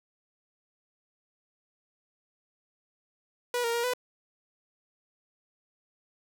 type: tone with pitch steps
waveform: sawtooth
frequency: 487.3 / 465.8 / 471.9 / 497.8 Hz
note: B4 / A#4 / A#4 / B4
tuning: -23 / -1 / +21 / +14 cents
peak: -23 dBFS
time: 3.54-3.936 s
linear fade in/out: 2 ms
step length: 99 ms
effects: none